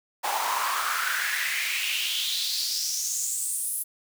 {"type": "noise with high-pass filter sweep", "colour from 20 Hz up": "pink", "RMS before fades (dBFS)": -28, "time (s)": [0.23, 3.84], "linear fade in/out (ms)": 20, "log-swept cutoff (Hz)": [780, 11000], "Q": 4.6, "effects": []}